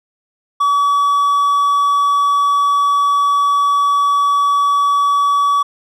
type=tone; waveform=triangle; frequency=1140 Hz; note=C#6; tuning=48 cents sharp; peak=-9 dBFS; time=0.6-5.63 s; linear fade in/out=10 ms; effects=none